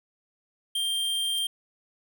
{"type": "tone", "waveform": "square", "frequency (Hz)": 3178, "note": "G7", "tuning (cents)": 23, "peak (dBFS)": -26, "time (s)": [0.75, 1.47], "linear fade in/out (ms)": 5}
{"type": "noise with exponential growth", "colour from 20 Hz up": "violet", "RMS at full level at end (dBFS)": -38, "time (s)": [1.31, 1.39], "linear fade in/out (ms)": 2, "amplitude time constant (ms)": 16}
{"effects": []}